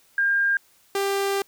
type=tone pair in turn; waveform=sine / sawtooth; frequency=1606 / 395.6 Hz; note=G6 / G4; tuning=+41 / +16 cents; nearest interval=2 octaves; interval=2425 cents; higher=first; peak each=-18 dBFS; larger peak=neither; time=0.18-0.57 / 0.95-1.42 s; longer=second; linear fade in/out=2 ms; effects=white hiss -59 dBFS RMS until 1.47 s